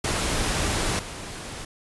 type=noise with level steps; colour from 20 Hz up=pink; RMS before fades=-25 / -36 dBFS; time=0.04-1.65 s; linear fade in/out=5 ms; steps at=0.99 s; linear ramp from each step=2 ms; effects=resampled to 24000 Hz